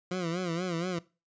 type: tone with vibrato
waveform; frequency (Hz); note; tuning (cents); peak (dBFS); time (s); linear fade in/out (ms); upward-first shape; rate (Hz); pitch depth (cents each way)
20% pulse; 174.61; F3; 0; -25; 0.11-0.99; 5; sine; 4.2; 110
effects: noise-tail reverb RT60 0.3 s tail -20 dB re dry + resampled to 16000 Hz